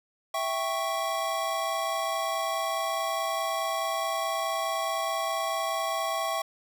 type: chord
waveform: square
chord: C# diminished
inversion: first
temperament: equal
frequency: 659.3 / 784 / 1108.7 Hz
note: E5 / G5 / C#6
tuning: 0 / 0 / 0 cents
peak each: -32 / -34 / -32 dBFS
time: 0.34-6.42 s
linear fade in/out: 5 ms
effects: none